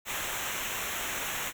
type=noise with comb filter; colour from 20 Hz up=pink; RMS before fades=-34 dBFS; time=0.05-1.53 s; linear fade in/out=50 ms; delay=0.21 ms; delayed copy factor=-0.8; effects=none